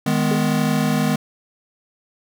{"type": "chord", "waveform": "square", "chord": "G# minor", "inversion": "second", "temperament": "equal with one note detuned", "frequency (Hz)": [155.56, 207.7, 249.1], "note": ["D#3", "G#3", "B3"], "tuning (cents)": [0, 0, 15], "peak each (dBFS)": [-22, -22, -22], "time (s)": [0.06, 1.16], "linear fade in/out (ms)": 5}
{"type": "tone with exponential decay", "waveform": "sine", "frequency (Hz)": 419.8, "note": "G#4", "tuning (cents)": 19, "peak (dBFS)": -19, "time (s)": [0.31, 0.47], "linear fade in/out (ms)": 5, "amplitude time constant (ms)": 34}
{"effects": []}